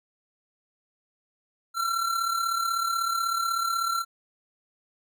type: tone with amplitude modulation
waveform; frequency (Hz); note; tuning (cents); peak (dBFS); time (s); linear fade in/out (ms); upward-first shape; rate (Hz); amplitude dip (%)
square; 1357; E6; +50; -23; 1.74-4.05; 50; sine; 36.2; 55
effects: none